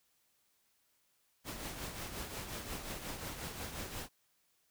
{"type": "noise with tremolo", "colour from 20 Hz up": "pink", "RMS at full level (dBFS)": -41, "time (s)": [1.44, 4.09], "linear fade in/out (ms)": 50, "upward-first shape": "triangle", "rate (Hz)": 5.6, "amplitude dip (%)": 55, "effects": ["white hiss -75 dBFS RMS until 4.7 s"]}